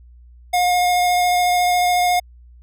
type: tone with vibrato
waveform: square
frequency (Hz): 716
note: F5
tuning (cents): +43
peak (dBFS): -15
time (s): 0.53-2.2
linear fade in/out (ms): 10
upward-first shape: sine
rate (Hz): 14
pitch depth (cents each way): 10
effects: added 60 Hz sine -42 dBFS peak until 2.62 s